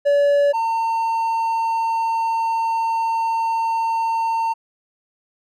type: tone pair in turn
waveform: triangle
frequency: 572 / 908 Hz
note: D5 / A#5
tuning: -46 / -46 cents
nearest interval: minor sixth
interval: 800 cents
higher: second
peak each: -11 / -16 dBFS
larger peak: first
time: 0.05-0.53 / 0.53-4.54 s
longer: second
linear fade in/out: 20 ms
effects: none